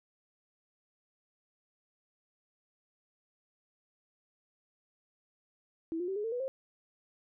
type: tone with pitch steps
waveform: sine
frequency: 327.2 / 354.8 / 384.6 / 417 / 452.2 / 490.2 / 531.5 Hz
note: E4 / F4 / G4 / G#4 / A4 / B4 / C5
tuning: -13 / +27 / -33 / +7 / +47 / -13 / +27 cents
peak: -32 dBFS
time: 5.92-6.48 s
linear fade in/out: 0 ms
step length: 80 ms
effects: none